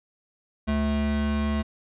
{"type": "tone pair together", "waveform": "square", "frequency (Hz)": [72.45, 217.6], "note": ["D2", "A3"], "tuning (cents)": [-23, -19], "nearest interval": "octave + perfect fifth", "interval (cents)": 1904, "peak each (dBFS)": -27, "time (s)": [0.67, 1.63], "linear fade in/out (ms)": 20, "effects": ["resampled to 8000 Hz"]}